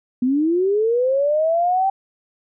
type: linear sweep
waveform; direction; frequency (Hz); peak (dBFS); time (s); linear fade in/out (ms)
sine; up; 242.1 to 784; -15; 0.22-1.9; 5
effects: none